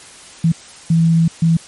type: tone bursts at uneven times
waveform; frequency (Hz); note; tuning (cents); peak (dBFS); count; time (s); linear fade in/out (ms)
sine; 164.81; E3; 0; -9; 3; 0.44-0.52 / 0.9-1.28 / 1.42-1.57; 5
effects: white hiss -39 dBFS RMS until 1.67 s + MP3 48 kbps